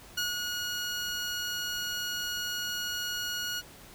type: tone with ADSR envelope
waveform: 15% pulse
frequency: 1448 Hz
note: F#6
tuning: 38 cents flat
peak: -21 dBFS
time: 0.17-3.62 s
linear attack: 10 ms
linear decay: 160 ms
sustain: -4 dB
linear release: 34 ms
effects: pink hiss -51 dBFS RMS until 3.94 s